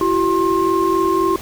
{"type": "tone cluster", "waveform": "sine", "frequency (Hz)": [336.8, 380.6, 1064], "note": ["E4", "F#4", "C6"], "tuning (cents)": [37, 49, 29], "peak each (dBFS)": -18, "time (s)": [0.01, 1.36], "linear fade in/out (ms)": 2, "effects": ["pink hiss -34 dBFS RMS until 1.41 s"]}